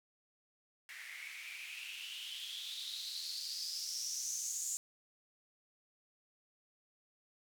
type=noise with band-pass filter sweep; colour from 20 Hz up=blue; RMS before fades=-43 dBFS; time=0.89-4.77 s; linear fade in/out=0 ms; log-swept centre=1900 to 7200 Hz; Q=7.1; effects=none